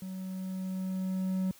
triangle tone with level ramp, 187.6 Hz, F#3, 24 cents sharp, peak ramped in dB -35 to -25 dBFS, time 0.02-1.51 s, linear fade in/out 0 ms, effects white hiss -57 dBFS RMS until 1.59 s + high-pass 60 Hz 12 dB/octave

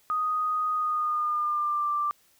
sine tone with pitch glide, 1244.5 to 1178.7 Hz, D#6 to D6, 0 to +6 cents, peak -24 dBFS, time 0.1-2.11 s, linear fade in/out 0 ms, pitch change -94 cents, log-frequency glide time 0.74-1.9 s, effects white hiss -63 dBFS RMS until 2.39 s

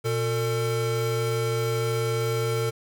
square tone pair together, 119.4 / 450.8 Hz, A#2 / A4, +42 / +42 cents, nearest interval octave + major seventh, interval 2300 cents, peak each -27 dBFS, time 0.04-2.71 s, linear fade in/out 20 ms, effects none

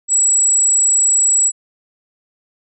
sine tone, 7790 Hz, B8, 25 cents flat, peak -10 dBFS, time 0.08-1.52 s, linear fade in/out 50 ms, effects none

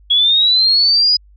sine linear sweep, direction up, 3322 to 4978 Hz, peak -9 dBFS, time 0.1-1.17 s, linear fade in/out 10 ms, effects added 50 Hz sine -43 dBFS peak until 1.36 s

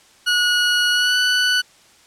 20% pulse tone with pitch glide, 1455 to 1488.1 Hz, F#6 to F#6, -29 to +9 cents, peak -10 dBFS, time 0.26-1.62 s, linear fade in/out 20 ms, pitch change +38 cents, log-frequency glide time 0.92-1.17 s, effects white hiss -51 dBFS RMS until 2.06 s + low-pass 8000 Hz 12 dB/octave

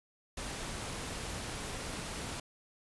pink noise, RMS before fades -40 dBFS, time 0.37-2.4 s, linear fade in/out 5 ms, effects resampled to 24000 Hz

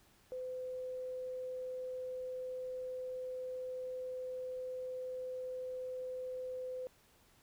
sine tone, 509 Hz, C5, 48 cents flat, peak -39 dBFS, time 0.32-6.87 s, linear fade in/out 0 ms, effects pink hiss -67 dBFS RMS until 7.42 s

